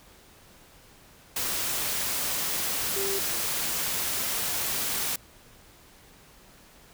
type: tone in noise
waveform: sine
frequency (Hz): 392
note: G4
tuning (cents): 0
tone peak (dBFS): -30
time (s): 2.96-3.19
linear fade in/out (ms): 5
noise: white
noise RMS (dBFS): -29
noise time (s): 1.36-5.16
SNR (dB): -4
effects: pink hiss -54 dBFS RMS until 6.93 s